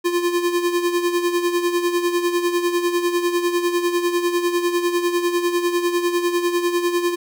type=tone with tremolo; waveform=square; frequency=349.2 Hz; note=F4; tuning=in tune; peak=-16 dBFS; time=0.04-7.16 s; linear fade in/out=20 ms; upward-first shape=sine; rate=10 Hz; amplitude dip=60%; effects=none